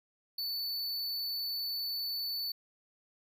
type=tone; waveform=square; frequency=4485 Hz; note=C#8; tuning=19 cents sharp; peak=-34 dBFS; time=0.38-2.52 s; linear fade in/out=5 ms; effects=none